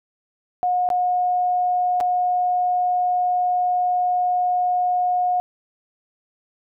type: tone with dropouts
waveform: sine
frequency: 722 Hz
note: F#5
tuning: 43 cents flat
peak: -17 dBFS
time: 0.63-5.4 s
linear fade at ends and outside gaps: 0 ms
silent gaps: 0.889-0.902 / 2.003-2.009 s
effects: none